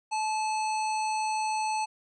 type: harmonic tone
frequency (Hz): 867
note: A5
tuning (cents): -26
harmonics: 1 / 3 / 5 / 7 / 9 / 10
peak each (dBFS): -27 / -37 / -41 / -44 / -46 / -47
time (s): 0.11-1.86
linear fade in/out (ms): 20
effects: none